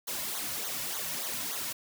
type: noise with flanger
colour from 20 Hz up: white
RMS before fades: -35 dBFS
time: 0.07-1.73 s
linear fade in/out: 10 ms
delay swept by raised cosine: 0.38 to 2.58 ms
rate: 3.4 Hz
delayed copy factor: -0.85
effects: none